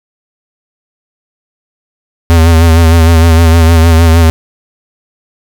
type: tone with vibrato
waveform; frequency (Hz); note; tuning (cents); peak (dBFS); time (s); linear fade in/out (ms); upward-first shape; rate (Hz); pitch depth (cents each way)
square; 82.41; E2; 0; -3; 2.3-4.3; 0; sine; 6.5; 46
effects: none